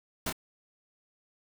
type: noise with echo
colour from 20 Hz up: pink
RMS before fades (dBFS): -32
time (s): 0.26-0.3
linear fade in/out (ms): 5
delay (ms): 27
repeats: 1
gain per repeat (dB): -4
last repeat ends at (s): 0.327
effects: none